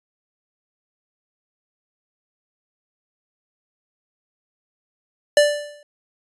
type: tone with exponential decay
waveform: square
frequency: 587.3 Hz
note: D5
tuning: in tune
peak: -9 dBFS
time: 5.37-5.83 s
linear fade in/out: 2 ms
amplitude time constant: 100 ms
effects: resampled to 24000 Hz